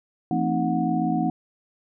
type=tone cluster; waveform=sine; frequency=169.8 / 226.4 / 264.3 / 312.2 / 731 Hz; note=F3 / A3 / C4 / D#4 / F#5; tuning=-48 / +50 / +18 / +6 / -21 cents; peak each=-27 dBFS; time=0.31-1.3 s; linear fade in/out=2 ms; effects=none